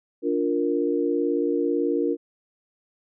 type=chord; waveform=sine; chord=Bb major; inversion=first; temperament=just; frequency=291.4 / 349.6 / 466.2 Hz; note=D4 / F4 / Bb4; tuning=-13 / +2 / 0 cents; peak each=-25 dBFS; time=0.22-2.17 s; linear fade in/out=50 ms; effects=none